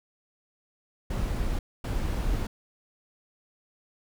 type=noise bursts at uneven times; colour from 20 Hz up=brown; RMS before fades=-28 dBFS; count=2; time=1.1-1.59 / 1.84-2.47 s; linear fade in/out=5 ms; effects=none